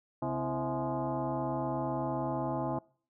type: tone with frequency modulation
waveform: sine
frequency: 256.1 Hz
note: C4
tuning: 37 cents flat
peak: -30 dBFS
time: 0.22-2.79 s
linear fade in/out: 5 ms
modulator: 196 Hz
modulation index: 3.7
effects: noise-tail reverb RT60 0.5 s tail -25 dB re dry